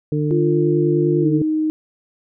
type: harmonic tone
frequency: 149.7 Hz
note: D3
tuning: 33 cents sharp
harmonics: 1 / 2 / 3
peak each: -19 / -22 / -24 dBFS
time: 0.12-1.42 s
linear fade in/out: 2 ms
type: tone with pitch glide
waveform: sine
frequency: 349.3 to 311.2 Hz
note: F4 to D#4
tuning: 0 to 0 cents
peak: -16 dBFS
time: 0.31-1.7 s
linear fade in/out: 0 ms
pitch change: -200 cents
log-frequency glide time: 1.22-1.27 s
effects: none